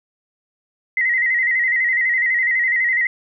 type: tone with vibrato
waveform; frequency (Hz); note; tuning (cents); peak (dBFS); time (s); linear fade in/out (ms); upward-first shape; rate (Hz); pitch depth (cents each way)
sine; 1975.5; B6; 0; -15; 0.97-3.07; 2; square; 12; 64
effects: none